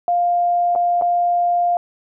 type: tone with dropouts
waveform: sine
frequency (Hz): 701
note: F5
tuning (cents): +6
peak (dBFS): -14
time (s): 0.08-1.77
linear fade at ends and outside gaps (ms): 1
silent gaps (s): 0.752-0.759 / 1.013-1.021
effects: none